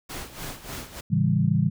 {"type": "noise with tremolo", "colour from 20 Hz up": "pink", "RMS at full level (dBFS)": -34, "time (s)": [0.09, 1.01], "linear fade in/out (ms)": 10, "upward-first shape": "sine", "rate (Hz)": 3.4, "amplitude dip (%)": 75}
{"type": "chord", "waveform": "sine", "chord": "A dominant seventh", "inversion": "none", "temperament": "equal with one note detuned", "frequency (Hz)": [110, 138.59, 164.81, 198.62], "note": ["A2", "C#3", "E3", "G3"], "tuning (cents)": [0, 0, 0, 23], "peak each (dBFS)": [-26, -24, -23, -25], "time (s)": [1.1, 1.7], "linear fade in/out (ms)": 20}
{"effects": []}